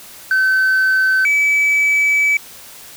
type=tone pair in turn; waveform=sine; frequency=1532 / 2295 Hz; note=G6 / D7; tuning=-40 / -40 cents; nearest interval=perfect fifth; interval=700 cents; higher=second; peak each=-9 dBFS; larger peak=neither; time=0.31-1.25 / 1.25-2.37 s; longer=second; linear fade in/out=2 ms; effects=tanh soft clip ceiling -10 dBFS + white hiss -38 dBFS RMS until 2.96 s